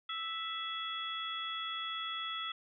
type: harmonic tone with a mistuned harmonic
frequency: 659.3 Hz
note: E5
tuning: in tune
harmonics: 2 / 3 / 4 / 5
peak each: -40 / -46 / -49 / -39 dBFS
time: 0.09-2.52 s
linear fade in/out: 5 ms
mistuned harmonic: 5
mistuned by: +32 cents
effects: none